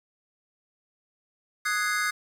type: chord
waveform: square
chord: Ab dominant seventh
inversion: second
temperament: equal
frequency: 1244.5 / 1480 / 1661.2 / 2093 Hz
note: Eb6 / Gb6 / Ab6 / C7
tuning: 0 / 0 / 0 / 0 cents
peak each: -31 dBFS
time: 1.65-2.11 s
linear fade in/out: 10 ms
effects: low-pass 12000 Hz 12 dB/octave + 8-bit